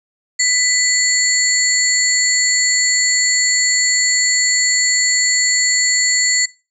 sine tone cluster, 1995 / 4396 / 7040 / 7400 Hz, B6 / C#8 / A8 / A#8, +17 / -15 / 0 / -14 cents, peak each -18 dBFS, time 0.39-6.46 s, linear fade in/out 10 ms, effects noise-tail reverb RT60 0.3 s tail -21 dB re dry

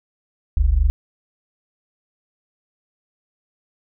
sine tone pair together, 44.94 / 69.3 Hz, F#1 / C#2, -50 / 0 cents, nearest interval perfect fifth, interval 750 cents, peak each -16 dBFS, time 0.57-0.9 s, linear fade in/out 0 ms, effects none

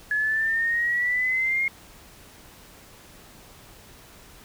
sine exponential sweep, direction up, 1696 to 2148 Hz, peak -21 dBFS, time 0.11-1.68 s, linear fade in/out 2 ms, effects pink hiss -49 dBFS RMS until 4.44 s

